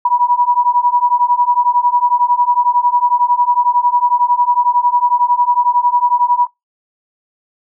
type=beating tone pair; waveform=sine; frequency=967 / 978 Hz; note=B5 / B5; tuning=-37 / -17 cents; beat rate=11 Hz; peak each=-13 dBFS; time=0.05-6.47 s; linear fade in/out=5 ms; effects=noise-tail reverb RT60 0.2 s tail -26 dB re dry